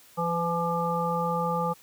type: harmonic tone with a mistuned harmonic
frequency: 170.5 Hz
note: F3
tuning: 41 cents flat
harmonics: 1 / 3 / 5 / 7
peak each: -30 / -30 / -30 / -30 dBFS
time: 0.17-1.74 s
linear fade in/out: 20 ms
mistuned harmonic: 3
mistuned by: -21 cents
effects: white hiss -55 dBFS RMS until 1.82 s + high-pass 60 Hz 12 dB/octave